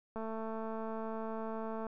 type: click train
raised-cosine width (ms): 1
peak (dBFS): -28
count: 380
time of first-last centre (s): 0.16-1.867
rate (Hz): 222
effects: none